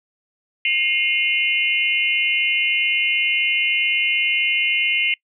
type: tone cluster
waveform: sine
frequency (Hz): 2128 / 2465 / 2757 / 2970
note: C7 / D#7 / F7 / F#7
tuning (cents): +29 / -17 / -23 / +6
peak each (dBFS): -20 / -24 / -21 / -25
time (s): 0.65-5.14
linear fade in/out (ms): 2
effects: noise-tail reverb RT60 0.1 s tail -25 dB re dry